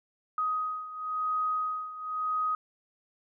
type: beating tone pair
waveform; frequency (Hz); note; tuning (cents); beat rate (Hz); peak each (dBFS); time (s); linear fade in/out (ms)
sine; 1254 / 1254.96; D#6 / D#6; +13 / +14; 0.96; -30 / -34; 0.38-2.55; 2
effects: none